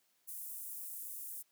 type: high-pass noise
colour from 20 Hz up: pink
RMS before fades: -45 dBFS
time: 0.27-1.43 s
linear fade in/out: 20 ms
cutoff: 10000 Hz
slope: 24 dB/octave
effects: white hiss -75 dBFS RMS until 1.51 s + high-pass 150 Hz 12 dB/octave